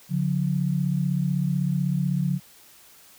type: tone pair together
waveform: sine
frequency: 142.9 / 178.87 Hz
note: D3 / F3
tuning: -47 / +42 cents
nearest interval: major third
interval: 389 cents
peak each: -24 dBFS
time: 0.09-2.4 s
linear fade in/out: 50 ms
effects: white hiss -52 dBFS RMS until 3.18 s